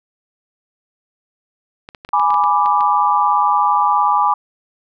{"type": "clicks", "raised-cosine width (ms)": 0.3, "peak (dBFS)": -17, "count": 10, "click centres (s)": [1.889, 1.948, 2.049, 2.09, 2.197, 2.305, 2.342, 2.439, 2.66, 2.808]}
{"type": "chord", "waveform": "sine", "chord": "G# diminished", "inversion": "none", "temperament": "equal", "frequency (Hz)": [830.6, 987.8, 1174.7], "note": ["G#5", "B5", "D6"], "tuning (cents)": [0, 0, 0], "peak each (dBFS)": -16, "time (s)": [2.13, 4.34], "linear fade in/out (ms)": 5}
{"effects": []}